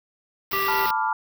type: band-stop noise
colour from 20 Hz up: white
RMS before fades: -30 dBFS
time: 0.51-0.91 s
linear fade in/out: 5 ms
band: 5600 to 12000 Hz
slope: 96 dB/octave
type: harmonic tone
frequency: 392 Hz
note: G4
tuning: in tune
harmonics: 1 / 3 / 5 / 7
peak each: -30 / -24 / -29 / -33 dBFS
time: 0.53-0.86 s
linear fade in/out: 0 ms
type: chord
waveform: sine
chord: B half-diminished seventh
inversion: third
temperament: equal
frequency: 880 / 987.8 / 1174.7 / 1396.9 Hz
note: A5 / B5 / D6 / F6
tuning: 0 / 0 / 0 / 0 cents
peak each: -24 / -27 / -29 / -28 dBFS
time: 0.68-1.13 s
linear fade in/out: 2 ms
effects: none